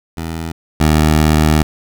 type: tone pair in turn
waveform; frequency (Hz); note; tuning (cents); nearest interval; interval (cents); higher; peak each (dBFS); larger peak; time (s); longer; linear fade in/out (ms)
15% pulse; 81.8 / 77.21; E2 / D#2; -13 / -13; minor second; 100; first; -15 / -3; second; 0.17-0.52 / 0.8-1.63; second; 5
effects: none